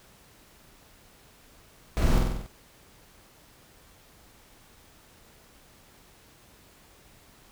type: noise with echo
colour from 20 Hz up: brown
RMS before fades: -23 dBFS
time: 1.97-2.18 s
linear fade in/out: 0 ms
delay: 47 ms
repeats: 6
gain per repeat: -3 dB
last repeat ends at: 2.462 s
effects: pink hiss -56 dBFS RMS until 7.51 s